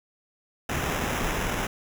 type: noise with sample-and-hold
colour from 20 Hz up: pink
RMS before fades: -28 dBFS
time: 0.69-1.67 s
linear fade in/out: 5 ms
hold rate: 4410 Hz
effects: none